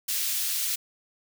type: high-pass noise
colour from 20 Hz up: white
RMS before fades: -28 dBFS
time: 0.08-0.76 s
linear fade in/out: 10 ms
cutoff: 2600 Hz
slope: 12 dB/octave
effects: none